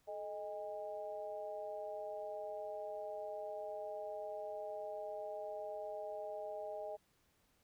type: tone with amplitude modulation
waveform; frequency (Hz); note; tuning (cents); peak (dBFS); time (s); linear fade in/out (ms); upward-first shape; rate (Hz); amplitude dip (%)
sine; 622.3; D#5; 0; -37; 0.07-6.97; 20; sine; 192; 100
effects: pink hiss -75 dBFS RMS until 7.63 s